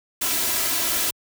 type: noise with comb filter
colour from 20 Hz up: white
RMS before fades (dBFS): -23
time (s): 0.21-1.11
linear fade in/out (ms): 10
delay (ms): 3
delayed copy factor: +0.7
effects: high-pass 60 Hz 12 dB/octave